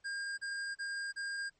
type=tone bursts; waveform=square; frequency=1611 Hz; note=G6; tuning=47 cents sharp; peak=-37 dBFS; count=4; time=0.04-1.499 s; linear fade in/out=20 ms; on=340 ms; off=33 ms; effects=pink hiss -75 dBFS RMS until 1.59 s + MP3 32 kbps

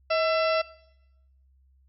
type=harmonic tone with a mistuned harmonic; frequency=670 Hz; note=E5; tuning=28 cents sharp; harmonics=1 / 2 / 3 / 4 / 5 / 6 / 7 / 8; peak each=-23 / -29 / -36 / -32 / -43 / -41 / -38 / -38 dBFS; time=0.1-0.62 s; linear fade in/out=10 ms; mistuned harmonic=1; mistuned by=-81 cents; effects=noise-tail reverb RT60 0.9 s tail -20 dB re dry + added 66 Hz sine -58 dBFS peak until 1.88 s

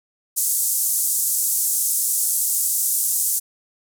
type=band-pass noise; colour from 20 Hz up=white; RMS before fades=-21 dBFS; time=0.36-3.4 s; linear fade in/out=20 ms; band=7100 to 13000 Hz; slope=24 dB/octave; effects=none

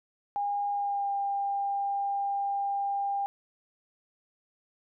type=tone with pitch glide; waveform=sine; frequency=812 to 799 Hz; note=G#5 to G5; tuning=-39 to +33 cents; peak=-27 dBFS; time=0.36-3.26 s; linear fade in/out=0 ms; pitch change=-28 cents; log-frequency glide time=0.71-1.11 s; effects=none

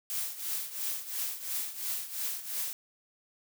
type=noise with tremolo; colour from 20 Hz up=blue; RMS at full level=-32 dBFS; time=0.1-2.73 s; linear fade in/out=0 ms; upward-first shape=triangle; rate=2.9 Hz; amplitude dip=80%; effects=none

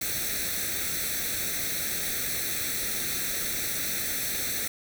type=noise with comb filter; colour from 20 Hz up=white; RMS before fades=-30 dBFS; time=0.01-4.68 s; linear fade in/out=5 ms; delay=0.5 ms; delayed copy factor=+0.8; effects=none

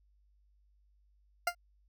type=tone with exponential decay; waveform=20% pulse; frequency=698.5 Hz; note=F5; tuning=in tune; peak=-20 dBFS; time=1.47-1.55 s; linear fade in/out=5 ms; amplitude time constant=17 ms; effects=added 50 Hz sine -65 dBFS peak until 1.88 s

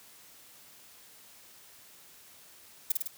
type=noise with echo; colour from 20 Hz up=violet; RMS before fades=-25 dBFS; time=2.9-2.92 s; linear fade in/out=5 ms; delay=52 ms; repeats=3; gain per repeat=-3 dB; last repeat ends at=3.076 s; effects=white hiss -55 dBFS RMS until 3.17 s + high-pass 60 Hz 12 dB/octave

